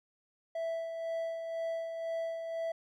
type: tone with tremolo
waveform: triangle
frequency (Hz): 659.3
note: E5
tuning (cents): 0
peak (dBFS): -30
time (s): 0.55-2.72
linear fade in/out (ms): 5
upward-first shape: sine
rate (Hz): 2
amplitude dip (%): 45
effects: none